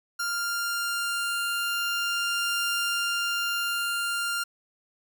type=tone pair together; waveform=sawtooth; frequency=1396.9 / 2794 Hz; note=F6 / F7; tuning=0 / 0 cents; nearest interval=octave; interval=1200 cents; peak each=-23 / -32 dBFS; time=0.19-4.44 s; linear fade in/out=10 ms; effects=none